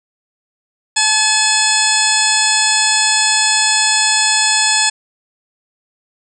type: harmonic tone with a mistuned harmonic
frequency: 856 Hz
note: A5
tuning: 48 cents flat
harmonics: 1 / 2 / 3 / 4 / 5 / 6 / 8 / 9 / 10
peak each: -20 / -20 / -20 / -20 / -20 / -20 / -20 / -20 / -20 dBFS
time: 0.96-4.9 s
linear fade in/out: 10 ms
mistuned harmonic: 1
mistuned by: +32 cents
effects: none